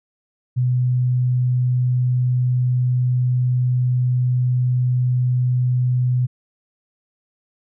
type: tone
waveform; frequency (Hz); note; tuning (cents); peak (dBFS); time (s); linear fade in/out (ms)
sine; 125.2; B2; +24; -15; 0.56-6.27; 20
effects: none